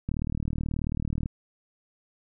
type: click train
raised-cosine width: 5 ms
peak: -17 dBFS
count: 46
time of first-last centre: 0.09-1.259 s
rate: 38.5 Hz
effects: none